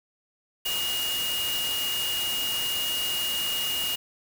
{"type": "tone in noise", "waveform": "sine", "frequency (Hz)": 2861, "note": "F7", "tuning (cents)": 41, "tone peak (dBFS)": -27, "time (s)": [0.65, 3.96], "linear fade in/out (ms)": 10, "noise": "white", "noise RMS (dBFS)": -32, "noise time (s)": [0.65, 3.96], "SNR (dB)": 2, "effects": []}